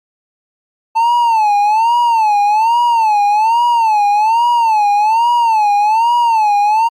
triangle tone with vibrato, 885 Hz, A5, 10 cents sharp, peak -7 dBFS, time 0.95-6.89 s, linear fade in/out 20 ms, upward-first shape sine, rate 1.2 Hz, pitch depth 140 cents each way, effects Opus 48 kbps

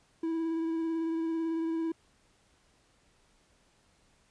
triangle tone with vibrato, 327 Hz, E4, 14 cents flat, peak -27 dBFS, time 0.23-1.92 s, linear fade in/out 5 ms, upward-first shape sine, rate 18 Hz, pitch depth 19 cents each way, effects pink hiss -67 dBFS RMS until 4.3 s + resampled to 22050 Hz

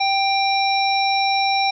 harmonic tone with a mistuned harmonic, 784 Hz, G5, in tune, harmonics 1 / 3 / 5 / 7, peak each -18 / -23 / -25 / -26 dBFS, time 0-1.71 s, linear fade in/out 10 ms, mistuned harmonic 3, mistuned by +17 cents, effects none

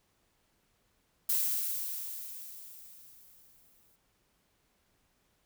violet noise with exponential decay, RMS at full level -28 dBFS, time 1.29-3.96 s, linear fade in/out 5 ms, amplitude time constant 580 ms, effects pink hiss -73 dBFS RMS until 5.45 s

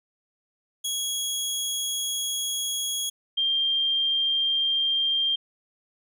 20% pulse / sine tone pair in turn, 3322 / 3187 Hz, G#7 / G7, 0 / +28 cents, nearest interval minor second, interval 72 cents, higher first, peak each -21 dBFS, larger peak neither, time 0.84-3.1 / 3.37-5.36 s, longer first, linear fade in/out 10 ms, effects none

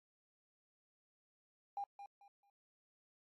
triangle tone with echo, 804 Hz, G5, 44 cents sharp, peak -35 dBFS, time 1.77-1.84 s, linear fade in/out 2 ms, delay 220 ms, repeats 3, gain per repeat -12 dB, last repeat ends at 2.5 s, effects tanh soft clip ceiling -37 dBFS + AAC 64 kbps

